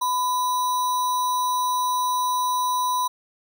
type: tone with sample-and-hold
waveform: sine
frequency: 1000 Hz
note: B5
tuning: 21 cents sharp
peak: -20 dBFS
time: 0.01-3.08 s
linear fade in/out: 10 ms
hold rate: 4900 Hz
effects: none